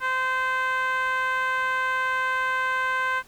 10% pulse tone with band-pass filter, 517 Hz, C5, 21 cents flat, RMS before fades -25 dBFS, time 0-3.23 s, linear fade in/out 50 ms, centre 1300 Hz, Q 3.7, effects pink hiss -54 dBFS RMS until 3.27 s

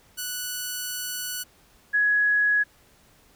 5% pulse / sine tone pair in turn, 1480 / 1675.7 Hz, F#6 / G#6, 0 / +15 cents, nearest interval major second, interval 215 cents, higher second, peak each -18 dBFS, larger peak neither, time 0.17-1.44 / 1.93-2.64 s, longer first, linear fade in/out 20 ms, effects pink hiss -58 dBFS RMS until 3.35 s

